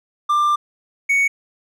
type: tone pair in turn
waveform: triangle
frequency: 1188 / 2228 Hz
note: D6 / C#7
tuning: +20 / +8 cents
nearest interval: major seventh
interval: 1088 cents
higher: second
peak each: -12 dBFS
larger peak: neither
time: 0.29-0.56 / 1.09-1.28 s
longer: first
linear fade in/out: 10 ms
effects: none